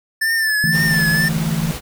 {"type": "tone with vibrato", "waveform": "square", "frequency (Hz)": 1760, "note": "A6", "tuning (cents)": 0, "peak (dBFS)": -16, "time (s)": [0.21, 1.29], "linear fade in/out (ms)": 10, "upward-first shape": "triangle", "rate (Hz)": 2, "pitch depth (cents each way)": 70}
{"type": "chord", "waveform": "sine", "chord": "D suspended second", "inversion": "none", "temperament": "equal", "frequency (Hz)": [146.83, 164.81, 220], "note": ["D3", "E3", "A3"], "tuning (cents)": [0, 0, 0], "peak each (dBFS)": [-24, -19, -25], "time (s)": [0.64, 1.71], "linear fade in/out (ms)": 0}
{"type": "noise", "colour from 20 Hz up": "pink", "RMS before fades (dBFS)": -28, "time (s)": [0.71, 1.81], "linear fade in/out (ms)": 50}
{"effects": []}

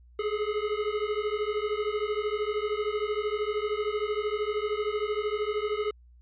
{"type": "beating tone pair", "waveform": "square", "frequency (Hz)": [415.3, 428.3], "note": ["G#4", "A4"], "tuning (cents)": [0, -47], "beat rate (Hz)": 13, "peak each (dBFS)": -31, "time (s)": [0.19, 5.91], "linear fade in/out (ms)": 5, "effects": ["added 60 Hz sine -52 dBFS peak until 6.21 s", "resampled to 8000 Hz"]}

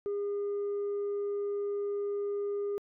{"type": "tone", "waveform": "sine", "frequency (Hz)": 406.3, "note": "G#4", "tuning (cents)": -38, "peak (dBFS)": -28, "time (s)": [0.06, 2.78], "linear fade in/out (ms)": 0, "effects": ["tanh soft clip ceiling -29 dBFS"]}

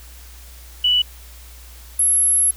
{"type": "tone pair in turn", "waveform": "sine", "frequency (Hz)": [2960, 11175], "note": ["F#7", "F9"], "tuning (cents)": [0, 0], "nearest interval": "octave + major seventh", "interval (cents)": 2300, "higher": "second", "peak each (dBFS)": -13, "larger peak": "neither", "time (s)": [[0.84, 1.02], [1.99, 2.51]], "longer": "second", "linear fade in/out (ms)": 5, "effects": ["added 60 Hz sine -39 dBFS peak until 2.56 s", "white hiss -45 dBFS RMS until 2.56 s"]}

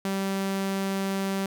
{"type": "tone", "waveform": "sawtooth", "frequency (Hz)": 194.4, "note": "G3", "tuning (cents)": -14, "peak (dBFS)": -22, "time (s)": [0.05, 1.46], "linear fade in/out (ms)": 2, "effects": []}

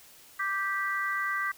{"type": "chord", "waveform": "sine", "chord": "G major", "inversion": "second", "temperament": "just", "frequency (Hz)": [1176, 1568, 1960], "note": ["D6", "G6", "B6"], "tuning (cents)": [2, 0, -14], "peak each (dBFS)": -32, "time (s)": [0.39, 1.52], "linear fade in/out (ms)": 10, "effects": ["white hiss -54 dBFS RMS until 1.57 s"]}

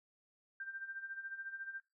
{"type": "tone with tremolo", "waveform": "sine", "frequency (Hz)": 1575, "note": "G6", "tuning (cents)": 8, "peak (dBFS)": -40, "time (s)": [0.6, 1.8], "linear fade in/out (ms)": 2, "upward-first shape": "sine", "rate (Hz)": 14, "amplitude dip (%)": 70, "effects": ["noise-tail reverb RT60 0.2 s tail -17 dB re dry"]}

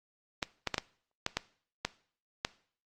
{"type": "clicks", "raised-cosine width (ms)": 0.2, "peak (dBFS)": -12, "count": 8, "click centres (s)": [0.428, 0.673, 0.743, 0.781, 1.264, 1.37, 1.85, 2.449], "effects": ["noise-tail reverb RT60 0.5 s tail -19 dB re dry", "Opus 32 kbps"]}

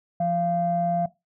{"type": "tone pair together", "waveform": "sine", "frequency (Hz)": [172.5, 690], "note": ["F3", "F5"], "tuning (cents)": [-21, -21], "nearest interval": "2 octaves", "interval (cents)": 2400, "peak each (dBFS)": [-26, -22], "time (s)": [0.2, 1.06], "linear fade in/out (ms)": 5, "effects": ["noise-tail reverb RT60 0.2 s tail -17 dB re dry", "tanh soft clip ceiling -14 dBFS"]}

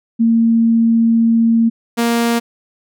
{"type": "tone pair in turn", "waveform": ["sine", "sawtooth"], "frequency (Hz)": [228.8, 234], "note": ["A#3", "A#3"], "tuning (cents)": [-32, 7], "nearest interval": "unison", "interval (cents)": 39, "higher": "second", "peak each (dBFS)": -9, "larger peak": "neither", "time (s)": [[0.19, 1.7], [1.97, 2.4]], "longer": "first", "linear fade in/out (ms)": 20, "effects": []}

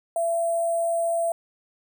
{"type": "tone with sample-and-hold", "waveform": "sine", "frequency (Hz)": 674, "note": "E5", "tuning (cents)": 38, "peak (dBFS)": -21, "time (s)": [0.16, 1.32], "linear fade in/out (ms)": 2, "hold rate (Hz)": 8820, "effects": []}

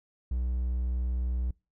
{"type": "tone", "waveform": "triangle", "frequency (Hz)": 61.74, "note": "B1", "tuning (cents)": 0, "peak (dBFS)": -25, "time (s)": [0.31, 1.51], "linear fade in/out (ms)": 5, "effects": ["noise-tail reverb RT60 0.3 s tail -26 dB re dry"]}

